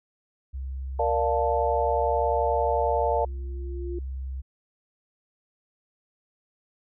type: tone with pitch glide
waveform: sine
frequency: 66.2 to 65.82 Hz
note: C2 to C2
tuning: +21 to +11 cents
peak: -30 dBFS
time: 0.53-4.42 s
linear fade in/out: 20 ms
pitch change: -10 cents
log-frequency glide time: 3.06-3.46 s
type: chord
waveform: sine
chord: Bb major seventh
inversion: none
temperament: equal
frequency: 466.2 / 587.3 / 698.5 / 880 Hz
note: Bb4 / D5 / F5 / A5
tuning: 0 / 0 / 0 / 0 cents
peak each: -27 dBFS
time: 0.99-3.25 s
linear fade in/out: 5 ms
type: tone with exponential growth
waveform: sine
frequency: 349.2 Hz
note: F4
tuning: in tune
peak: -30 dBFS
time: 2.65-3.99 s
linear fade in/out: 5 ms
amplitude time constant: 290 ms
effects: none